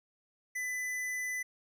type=tone with hard clipping; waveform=triangle; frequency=2001 Hz; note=B6; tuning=22 cents sharp; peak=-35 dBFS; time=0.55-1.43 s; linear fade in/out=10 ms; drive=17 dB; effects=none